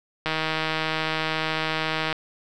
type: click train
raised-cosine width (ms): 0.3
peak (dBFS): -9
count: 296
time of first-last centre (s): 0.26-2.127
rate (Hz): 158
effects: none